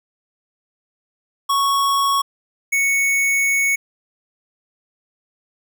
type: tone pair in turn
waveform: square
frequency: 1108.7 / 2217 Hz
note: C#6 / C#7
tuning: 0 / 0 cents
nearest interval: octave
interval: 1200 cents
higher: second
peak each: -16 dBFS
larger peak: neither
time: 1.49-2.22 / 2.72-3.76 s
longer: second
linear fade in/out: 10 ms
effects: none